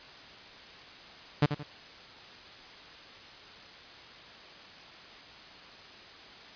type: tone with echo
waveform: sawtooth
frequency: 146.83 Hz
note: D3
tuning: in tune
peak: -16 dBFS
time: 1.42-1.46 s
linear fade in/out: 5 ms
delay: 86 ms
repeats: 2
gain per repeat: -9 dB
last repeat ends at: 1.632 s
effects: white hiss -49 dBFS RMS until 6.55 s + resampled to 11025 Hz